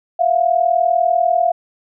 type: tone pair together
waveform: sine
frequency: 674 / 714.1 Hz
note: E5 / F5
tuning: +38 / +38 cents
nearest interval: minor second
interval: 100 cents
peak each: -15 dBFS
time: 0.19-1.52 s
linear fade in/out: 10 ms
effects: none